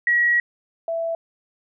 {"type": "tone pair in turn", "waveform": "sine", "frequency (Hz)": [1913, 663.2], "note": ["A#6", "E5"], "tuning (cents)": [44, 10], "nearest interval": "octave + tritone", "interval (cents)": 1834, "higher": "first", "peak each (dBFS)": [-15, -22], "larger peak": "first", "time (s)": [[0.07, 0.4], [0.88, 1.15]], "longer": "first", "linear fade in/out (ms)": 2, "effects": []}